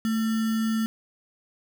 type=tone with sample-and-hold; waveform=sine; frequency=222 Hz; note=A3; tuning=16 cents sharp; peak=-22 dBFS; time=0.05-0.86 s; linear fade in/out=0 ms; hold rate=1575 Hz; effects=none